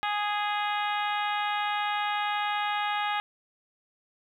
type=harmonic tone; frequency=414.6 Hz; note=G#4; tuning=3 cents flat; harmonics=2 / 3 / 4 / 5 / 6 / 7 / 8 / 9; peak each=-29 / -33 / -35 / -37 / -39 / -40 / -41 / -42 dBFS; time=0.03-3.2 s; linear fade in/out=0 ms; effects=10-bit